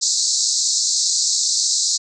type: band-pass noise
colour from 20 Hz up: white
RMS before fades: -19 dBFS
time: 0.01-1.98 s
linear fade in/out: 20 ms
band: 4000 to 7800 Hz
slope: 96 dB/octave
effects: none